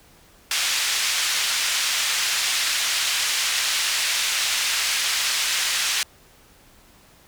pink band-pass noise, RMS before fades -23 dBFS, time 0.51-6.03 s, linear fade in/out 2 ms, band 2200 to 7700 Hz, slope 12 dB/octave, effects pink hiss -53 dBFS RMS until 7.27 s

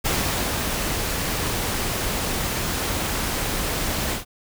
pink noise with ADSR envelope, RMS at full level -22 dBFS, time 0.04-4.25 s, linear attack 18 ms, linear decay 440 ms, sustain -3 dB, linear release 120 ms, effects none

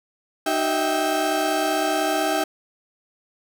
35% pulse tone cluster, 306.6 / 378.5 / 649 / 787 Hz, D#4 / F#4 / E5 / G5, -25 / +39 / -27 / +7 cents, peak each -25 / -27 / -23 / -23 dBFS, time 0.46-2.44 s, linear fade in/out 5 ms, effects none

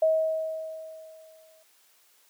sine tone with exponential decay, 637 Hz, D#5, 41 cents sharp, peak -17 dBFS, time 0.02-1.63 s, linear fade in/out 5 ms, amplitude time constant 350 ms, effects white hiss -62 dBFS RMS until 2.29 s + high-pass 400 Hz 12 dB/octave

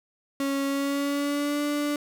35% pulse tone with pitch glide, 276.1 to 292.3 Hz, C#4 to D4, -7 to -8 cents, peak -23 dBFS, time 0.4-1.96 s, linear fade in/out 2 ms, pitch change +99 cents, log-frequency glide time 0.66-1.62 s, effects none

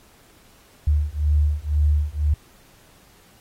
sine beating tone pair, 73.42 / 75.42 Hz, D2 / D2, 0 / +47 cents, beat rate 2 Hz, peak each -20 dBFS, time 0.87-2.34 s, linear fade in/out 5 ms, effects pink hiss -54 dBFS RMS until 3.4 s + AAC 48 kbps

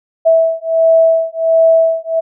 sine beating tone pair, 653 / 654.4 Hz, E5 / E5, -17 / -13 cents, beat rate 1.4 Hz, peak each -11 dBFS, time 0.25-2.21 s, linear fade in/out 20 ms, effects none

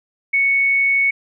sine tone, 2217 Hz, C#7, in tune, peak -13 dBFS, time 0.33-1.11 s, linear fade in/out 10 ms, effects none

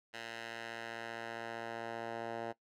10% pulse tone with band-pass filter sweep, 115.3 Hz, A#2, 19 cents flat, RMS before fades -43 dBFS, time 0.13-2.53 s, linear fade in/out 20 ms, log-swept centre 2400 to 780 Hz, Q 0.95, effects noise-tail reverb RT60 0.1 s tail -18 dB re dry

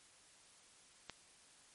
click, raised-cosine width 0.2 ms, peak -27 dBFS, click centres 1.097 s, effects white hiss -64 dBFS RMS until 1.74 s + MP3 48 kbps

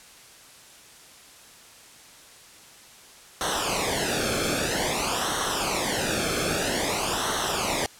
pink noise with flanger, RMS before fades -26 dBFS, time 3.41-7.86 s, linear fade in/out 0 ms, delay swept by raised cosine 0.41 to 1.05 ms, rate 0.51 Hz, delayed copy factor -0.8, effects white hiss -49 dBFS RMS until 7.99 s + low-pass 10000 Hz 12 dB/octave

